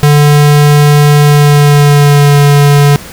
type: tone with pitch glide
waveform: square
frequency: 146.83 to 143.89 Hz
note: D3 to D3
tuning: 0 to -35 cents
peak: -3 dBFS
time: 0.03-2.96 s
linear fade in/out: 0 ms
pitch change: -35 cents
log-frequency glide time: 1.19-2.37 s
effects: pink hiss -28 dBFS RMS until 3.12 s